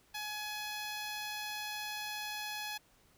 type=tone; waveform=10% pulse; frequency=843 Hz; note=G#5; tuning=26 cents sharp; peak=-30 dBFS; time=0.14-2.78 s; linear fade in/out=10 ms; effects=pink hiss -67 dBFS RMS until 3.17 s